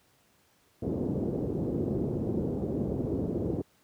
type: low-pass noise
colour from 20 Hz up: white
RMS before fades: -30 dBFS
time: 0.82-3.62 s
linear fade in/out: 10 ms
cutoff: 410 Hz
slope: 24 dB/octave
effects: pink hiss -66 dBFS RMS until 3.83 s + high-pass 80 Hz 12 dB/octave